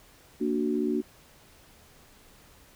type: chord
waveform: sine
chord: Bb augmented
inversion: none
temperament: equal with one note detuned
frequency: 232.1 / 293.7 / 370 Hz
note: Bb3 / D4 / F#4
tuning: -7 / 0 / 0 cents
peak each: -29 dBFS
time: 0.4-1.02 s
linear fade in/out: 20 ms
effects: pink hiss -56 dBFS RMS until 2.75 s